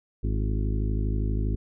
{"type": "harmonic tone with a mistuned harmonic", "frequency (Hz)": 52.5, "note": "G#1", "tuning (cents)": 19, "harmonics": [1, 2, 3, 4, 5, 6, 7, 8], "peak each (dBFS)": [-25, -29, -39, -36, -37, -41, -40, -44], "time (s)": [0.23, 1.56], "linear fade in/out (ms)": 10, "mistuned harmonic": 7, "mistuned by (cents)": -50, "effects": []}